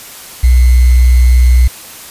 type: tone with sample-and-hold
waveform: sine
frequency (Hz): 61.74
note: B1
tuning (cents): 0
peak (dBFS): -3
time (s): 0.43-1.68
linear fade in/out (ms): 10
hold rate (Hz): 2100
effects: white hiss -31 dBFS RMS until 2.1 s + resampled to 32000 Hz